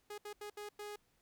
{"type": "tone bursts at uneven times", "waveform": "sawtooth", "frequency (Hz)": 415.3, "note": "G#4", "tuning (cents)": 0, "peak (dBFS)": -40, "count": 5, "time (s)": [[0.1, 0.18], [0.25, 0.33], [0.41, 0.5], [0.57, 0.69], [0.79, 0.96]], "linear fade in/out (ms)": 5, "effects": ["pink hiss -75 dBFS RMS until 1.21 s"]}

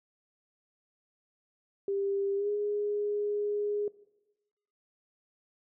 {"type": "tone with pitch glide", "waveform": "sine", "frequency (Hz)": [396.6, 413.7], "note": ["G4", "G#4"], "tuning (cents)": [20, -7], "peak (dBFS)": -28, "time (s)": [1.88, 3.88], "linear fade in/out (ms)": 2, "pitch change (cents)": 73, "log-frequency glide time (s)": [2.36, 2.49], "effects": ["noise-tail reverb RT60 1.0 s tail -19 dB re dry"]}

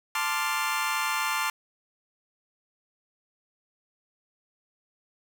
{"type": "chord", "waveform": "25% pulse", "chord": "D minor seventh", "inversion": "second", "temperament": "equal", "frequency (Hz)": [880, 1046.5, 1174.7, 1396.9], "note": ["A5", "C6", "D6", "F6"], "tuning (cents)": [0, 0, 0, 0], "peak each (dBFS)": -28, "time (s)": [0.15, 1.5], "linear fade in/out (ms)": 2, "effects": []}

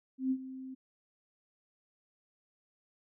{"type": "tone with ADSR envelope", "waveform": "sine", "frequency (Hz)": 261.6, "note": "C4", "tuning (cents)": 0, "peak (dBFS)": -26, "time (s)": [0.18, 0.75], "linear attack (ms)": 130, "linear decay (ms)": 62, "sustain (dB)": -15, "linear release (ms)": 15, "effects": []}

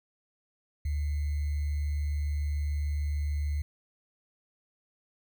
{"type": "tone with sample-and-hold", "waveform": "sine", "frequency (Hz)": 73.42, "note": "D2", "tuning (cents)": 0, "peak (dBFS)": -27, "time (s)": [0.85, 3.62], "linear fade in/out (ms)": 5, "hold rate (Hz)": 2100, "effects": []}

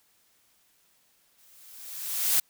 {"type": "noise with exponential growth", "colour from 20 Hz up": "blue", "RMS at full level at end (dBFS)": -21, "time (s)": [1.38, 2.4], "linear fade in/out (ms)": 5, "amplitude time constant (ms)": 220, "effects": ["white hiss -66 dBFS RMS until 2.49 s"]}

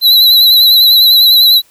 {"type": "tone with vibrato", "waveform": "square", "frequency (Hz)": 3976, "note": "B7", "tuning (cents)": 11, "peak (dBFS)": -4, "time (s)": [0.01, 1.62], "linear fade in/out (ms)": 50, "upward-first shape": "sine", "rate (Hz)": 10, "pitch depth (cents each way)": 51, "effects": ["white hiss -49 dBFS RMS until 1.7 s"]}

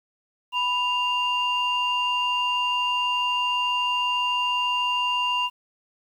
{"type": "tone pair together", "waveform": "sine", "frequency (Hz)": [987.8, 2794], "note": ["B5", "F7"], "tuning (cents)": [0, 0], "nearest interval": "octave + tritone", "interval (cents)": 1800, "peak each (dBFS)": -23, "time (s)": [0.52, 5.5], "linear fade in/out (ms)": 50, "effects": ["tanh soft clip ceiling -16 dBFS", "9-bit"]}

